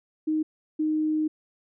sine tone pair in turn, 311.1 / 309.5 Hz, D#4 / D#4, 0 / -9 cents, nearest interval unison, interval 9 cents, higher first, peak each -22 dBFS, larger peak neither, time 0.27-0.43 / 0.79-1.28 s, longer second, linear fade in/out 10 ms, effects none

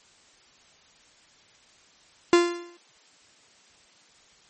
45% pulse tone with exponential decay, 346.6 Hz, F4, 13 cents flat, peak -12 dBFS, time 2.33-2.77 s, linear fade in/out 1 ms, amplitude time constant 94 ms, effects white hiss -57 dBFS RMS until 4.49 s + MP3 32 kbps

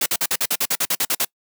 white noise bursts, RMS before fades -20 dBFS, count 13, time 0.01-1.249 s, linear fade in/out 5 ms, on 51 ms, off 48 ms, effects noise-tail reverb RT60 0.1 s tail -26 dB re dry + high-pass 150 Hz 12 dB/octave

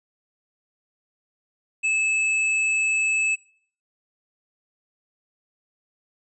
sine tone with hard clipping, 2608 Hz, E7, 19 cents flat, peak -21 dBFS, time 1.83-3.36 s, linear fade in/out 20 ms, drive 7 dB, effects noise-tail reverb RT60 0.5 s tail -19 dB re dry + resampled to 22050 Hz

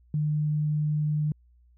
sine tone, 150.9 Hz, D3, 47 cents sharp, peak -23 dBFS, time 0.14-1.32 s, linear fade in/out 2 ms, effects added 60 Hz sine -56 dBFS peak until 1.77 s

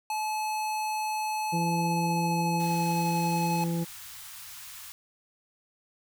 square tone with pitch glide, 860 to 853.6 Hz, A5 to G#5, -40 to +47 cents, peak -29 dBFS, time 0.1-3.64 s, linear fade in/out 2 ms, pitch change -13 cents, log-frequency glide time 1.65-2.79 s
harmonic tone, 168.5 Hz, E3, 38 cents sharp, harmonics 1 / 2 / 3 / 5, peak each -27 / -35 / -39 / -43 dBFS, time 1.52-3.85 s, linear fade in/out 20 ms
white band-stop noise, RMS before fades -44 dBFS, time 2.6-4.92 s, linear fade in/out 0 ms, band 130 to 910 Hz, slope 24 dB/octave
effects none

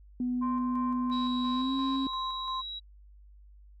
sine tone with pitch glide, 247.9 to 268.8 Hz, B3 to C4, +7 to +47 cents, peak -27 dBFS, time 0.2-2.07 s, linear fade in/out 2 ms, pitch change +140 cents, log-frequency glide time 1.52-1.74 s
sine tone with tremolo, 1046.5 Hz, C6, in tune, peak -31 dBFS, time 0.41-2.62 s, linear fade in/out 20 ms, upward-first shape square, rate 2.9 Hz, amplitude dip 35%
sine tone, 3872 Hz, B7, 35 cents flat, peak -36 dBFS, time 1.11-2.8 s, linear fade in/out 20 ms
effects tanh soft clip ceiling -20 dBFS + added 50 Hz sine -51 dBFS peak until 3.8 s

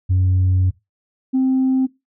sine tone pair in turn, 92.5 / 261.6 Hz, F#2 / C4, 0 / 0 cents, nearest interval octave + tritone, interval 1800 cents, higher second, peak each -11 / -12 dBFS, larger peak first, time 0.09-0.71 / 1.33-1.87 s, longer first, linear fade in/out 20 ms, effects noise-tail reverb RT60 0.2 s tail -18 dB re dry + tanh soft clip ceiling -11 dBFS

